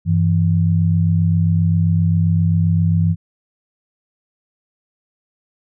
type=tone pair together; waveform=sine; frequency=97.24 / 164.81 Hz; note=G2 / E3; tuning=-13 / 0 cents; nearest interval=major sixth; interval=913 cents; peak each=-15 dBFS; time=0.05-3.16 s; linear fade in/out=50 ms; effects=none